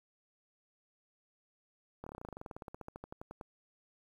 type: slowing click train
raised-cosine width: 1 ms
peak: -30 dBFS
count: 26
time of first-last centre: 2.04-3.412 s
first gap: 25 ms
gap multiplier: 1.06
effects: 10-bit